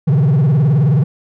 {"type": "tone with vibrato", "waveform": "triangle", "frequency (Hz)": 142.6, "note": "C#3", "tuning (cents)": 49, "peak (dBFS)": -7, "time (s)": [0.07, 1.04], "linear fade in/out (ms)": 10, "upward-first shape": "sine", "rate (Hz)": 19, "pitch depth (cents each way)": 250, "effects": []}